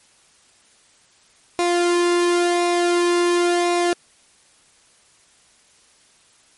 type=tone with flanger; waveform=sawtooth; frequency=349.2 Hz; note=F4; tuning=in tune; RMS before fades=-18 dBFS; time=1.59-3.93 s; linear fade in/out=0 ms; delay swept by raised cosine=0.63 to 1.59 ms; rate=0.94 Hz; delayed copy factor=-0.55; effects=white hiss -55 dBFS RMS until 6.57 s + MP3 48 kbps